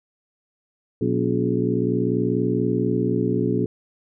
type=harmonic tone with a mistuned harmonic; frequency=60.4 Hz; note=B1; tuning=38 cents flat; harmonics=2 / 3 / 4 / 5 / 6 / 7; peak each=-26 / -26 / -26 / -26 / -26 / -26 dBFS; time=1.01-3.66 s; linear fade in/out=5 ms; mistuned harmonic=5; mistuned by=-96 cents; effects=none